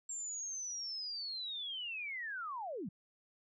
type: linear sweep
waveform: sine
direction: down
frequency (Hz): 7460 to 148.3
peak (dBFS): -39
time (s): 0.09-2.89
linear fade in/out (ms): 5
effects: none